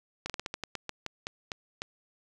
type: slowing click train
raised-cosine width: 0.2 ms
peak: -17 dBFS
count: 13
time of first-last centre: 0.26-1.819 s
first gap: 37 ms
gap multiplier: 1.21
effects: none